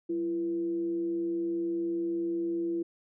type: tone with frequency modulation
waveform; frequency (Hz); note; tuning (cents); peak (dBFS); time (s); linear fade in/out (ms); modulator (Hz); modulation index
sine; 337.5; E4; +41; -28; 0.09-2.83; 10; 149; 0.25
effects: none